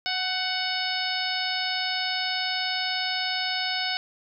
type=harmonic tone with a mistuned harmonic; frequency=740 Hz; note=F#5; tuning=in tune; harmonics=1 / 2 / 3 / 4 / 5 / 6 / 7; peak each=-33 / -33 / -33 / -33 / -33 / -33 / -33 dBFS; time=0.06-3.97 s; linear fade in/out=0 ms; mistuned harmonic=2; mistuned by=+27 cents; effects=none